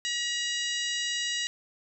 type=harmonic tone; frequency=959 Hz; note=A#5; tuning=49 cents sharp; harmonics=2 / 3 / 4 / 5 / 6 / 7 / 8; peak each=-34 / -33 / -34 / -40 / -38 / -41 / -40 dBFS; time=0.05-1.47 s; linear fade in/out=0 ms; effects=none